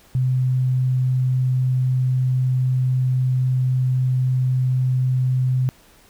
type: tone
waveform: sine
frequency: 128.3 Hz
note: C3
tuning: 34 cents flat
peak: -16 dBFS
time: 0.15-5.69 s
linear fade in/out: 0 ms
effects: pink hiss -52 dBFS RMS until 6.09 s